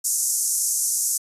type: band-pass noise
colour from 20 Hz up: pink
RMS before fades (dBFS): -23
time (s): 0.04-1.18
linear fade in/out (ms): 10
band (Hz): 6000 to 12000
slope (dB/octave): 48
effects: resampled to 32000 Hz